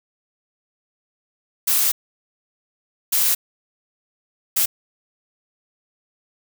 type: noise bursts at uneven times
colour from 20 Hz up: blue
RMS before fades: -18 dBFS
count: 3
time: 1.67-1.92 / 3.12-3.35 / 4.56-4.66 s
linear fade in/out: 10 ms
effects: none